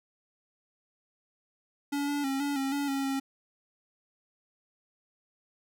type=tone with pitch steps; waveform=square; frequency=284.9 / 288.1 / 270.5 / 285.3 / 270.5 / 284.2 / 273.5 / 271.1 Hz; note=C#4 / D4 / C#4 / C#4 / C#4 / C#4 / C#4 / C#4; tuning=+48 / -33 / -42 / +50 / -42 / +43 / -23 / -38 cents; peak=-29 dBFS; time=1.92-3.2 s; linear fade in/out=10 ms; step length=160 ms; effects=none